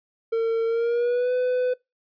triangle tone with pitch glide, 454.7 to 501.6 Hz, A#4 to B4, -43 to +27 cents, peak -18 dBFS, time 0.32-1.74 s, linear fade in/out 10 ms, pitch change +170 cents, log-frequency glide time 0.66-1.33 s, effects noise-tail reverb RT60 0.2 s tail -23 dB re dry + resampled to 11025 Hz

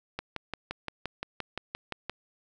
click train, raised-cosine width 0.3 ms, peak -17 dBFS, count 12, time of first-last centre 0.19-2.096 s, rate 5.77 Hz, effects none

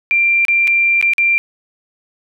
sine tone with dropouts, 2370 Hz, D7, 15 cents sharp, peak -10 dBFS, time 0.11-1.38 s, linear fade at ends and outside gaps 0 ms, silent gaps 0.451-0.483 / 0.673-0.677 / 1.013-1.026 / 1.135-1.182 s, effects none

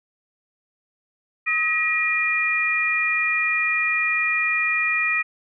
sine tone cluster, 1269 / 1910 / 2422 Hz, D#6 / A#6 / D#7, +34 / +42 / -47 cents, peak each -29 / -23 / -21 dBFS, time 1.46-5.23 s, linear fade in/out 20 ms, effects none

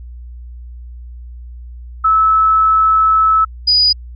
sine tone pair in turn, 1303 / 4931 Hz, E6 / D#8, -20 / -16 cents, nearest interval octave + major seventh, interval 2304 cents, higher second, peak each -8 dBFS, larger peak neither, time 2.04-3.45 / 3.67-3.93 s, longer first, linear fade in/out 10 ms, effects added 60 Hz sine -29 dBFS peak until 4.15 s

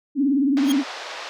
sine tone with vibrato, 277.2 Hz, C#4, in tune, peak -16 dBFS, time 0.15-0.84 s, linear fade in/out 50 ms, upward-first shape triangle, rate 19 Hz, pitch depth 150 cents each way
pink band-pass noise, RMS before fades -34 dBFS, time 0.57-1.29 s, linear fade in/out 0 ms, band 540 to 5300 Hz, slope 24 dB/octave
sawtooth tone with exponential growth, 3250 Hz, G#7, 38 cents flat, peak -19 dBFS, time 0.62-0.72 s, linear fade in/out 5 ms, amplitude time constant 20 ms
effects none

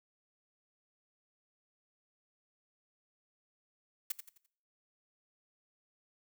blue noise with echo, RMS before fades -34 dBFS, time 4.1-4.12 s, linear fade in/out 5 ms, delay 86 ms, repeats 4, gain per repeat -9 dB, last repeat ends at 4.464 s, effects noise-tail reverb RT60 0.6 s tail -21 dB re dry

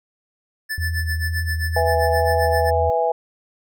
square tone with tremolo, 1751 Hz, A6, 9 cents flat, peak -23 dBFS, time 0.69-2.71 s, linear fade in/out 20 ms, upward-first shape sine, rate 7.6 Hz, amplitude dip 85%
sine tone with vibrato, 81.8 Hz, E2, 13 cents flat, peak -21 dBFS, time 0.78-2.9 s, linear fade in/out 0 ms, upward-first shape sine, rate 2.1 Hz, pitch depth 27 cents each way
harmonic tone, 164.81 Hz, E3, in tune, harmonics 3 / 4 / 5, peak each -21 / -21 / -21 dBFS, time 1.76-3.12 s, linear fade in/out 5 ms
effects none

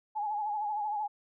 sine tone with vibrato, 840 Hz, G#5, 19 cents sharp, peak -30 dBFS, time 0.15-1.08 s, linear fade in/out 20 ms, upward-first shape triangle, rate 13 Hz, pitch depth 69 cents each way, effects none

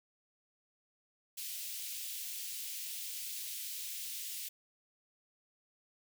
white high-pass noise, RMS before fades -42 dBFS, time 1.37-4.49 s, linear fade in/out 10 ms, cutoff 2500 Hz, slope 24 dB/octave, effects none

